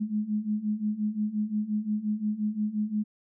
sine beating tone pair, 208.4 / 214.1 Hz, G#3 / A3, +6 / -47 cents, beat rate 5.7 Hz, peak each -31 / -28 dBFS, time 0-3.04 s, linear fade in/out 20 ms, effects none

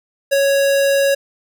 square tone with ADSR envelope, 554.4 Hz, C#5, in tune, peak -11 dBFS, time 0.31-1.15 s, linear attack 20 ms, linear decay 11 ms, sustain -2 dB, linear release 10 ms, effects none

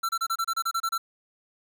square tone bursts, 1347 Hz, E6, 37 cents sharp, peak -25 dBFS, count 11, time 0.03-0.98 s, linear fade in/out 10 ms, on 60 ms, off 29 ms, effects 10-bit

